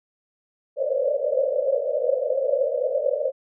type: band-pass noise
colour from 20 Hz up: white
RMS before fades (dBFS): -23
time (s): 0.76-3.32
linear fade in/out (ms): 50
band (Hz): 500 to 590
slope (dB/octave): 96
effects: none